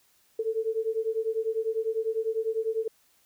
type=beating tone pair; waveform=sine; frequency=440 / 450 Hz; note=A4 / A4; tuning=0 / +39 cents; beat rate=10 Hz; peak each=-29 dBFS; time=0.39-2.88 s; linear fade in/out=5 ms; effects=white hiss -65 dBFS RMS until 3.25 s